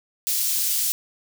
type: high-pass noise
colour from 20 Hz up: white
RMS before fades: -23 dBFS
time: 0.27-0.92 s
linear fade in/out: 0 ms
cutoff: 4300 Hz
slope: 12 dB/octave
effects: none